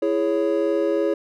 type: chord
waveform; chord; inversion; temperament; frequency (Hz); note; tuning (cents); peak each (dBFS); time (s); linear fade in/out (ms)
triangle; C# minor; first; just; 332.6 / 415.8 / 554.4; E4 / G#4 / C#5; +16 / +2 / 0; -21; 0.02-1.14; 5
effects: none